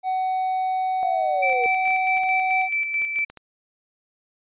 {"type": "tone", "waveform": "triangle", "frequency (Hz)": 750, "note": "F#5", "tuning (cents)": 23, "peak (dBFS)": -19, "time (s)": [0.03, 2.69], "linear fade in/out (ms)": 50}
{"type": "linear sweep", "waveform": "sine", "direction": "down", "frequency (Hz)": [713, 466.2], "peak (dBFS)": -24, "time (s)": [1.03, 1.66], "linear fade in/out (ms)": 0}
{"type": "tone with tremolo", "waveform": "sine", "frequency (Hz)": 2324, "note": "D7", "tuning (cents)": -19, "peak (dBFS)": -20, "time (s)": [1.42, 3.25], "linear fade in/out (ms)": 10, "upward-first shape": "square", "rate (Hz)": 4.6, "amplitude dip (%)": 45}
{"type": "clicks", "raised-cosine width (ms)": 0.3, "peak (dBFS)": -25, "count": 10, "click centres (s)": [1.496, 1.529, 1.876, 1.906, 2.17, 2.235, 3.019, 3.188, 3.3, 3.373]}
{"effects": ["resampled to 8000 Hz"]}